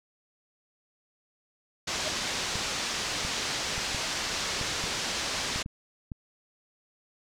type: low-pass noise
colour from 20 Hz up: white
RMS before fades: -32 dBFS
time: 1.87-5.63 s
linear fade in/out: 10 ms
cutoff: 6400 Hz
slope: 24 dB/octave
type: tone with exponential growth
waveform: sine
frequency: 622.3 Hz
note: D#5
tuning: in tune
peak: -28 dBFS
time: 1.97-2.08 s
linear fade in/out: 0 ms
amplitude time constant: 22 ms
type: clicks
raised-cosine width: 5 ms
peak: -24 dBFS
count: 9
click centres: 2.556 / 3.25 / 3.78 / 3.947 / 4.613 / 4.84 / 5.56 / 5.661 / 6.118 s
effects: none